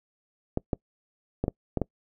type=clicks; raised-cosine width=2 ms; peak=-12 dBFS; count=6; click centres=0.574 / 0.732 / 1.44 / 1.481 / 1.773 / 1.817 s; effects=noise-tail reverb RT60 0.1 s tail -25 dB re dry